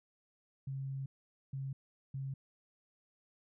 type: tone bursts at uneven times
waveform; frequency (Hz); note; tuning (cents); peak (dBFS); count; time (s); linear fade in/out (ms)
sine; 135.4; C#3; -40; -37; 3; 0.67-1.06 / 1.53-1.73 / 2.14-2.34; 5
effects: none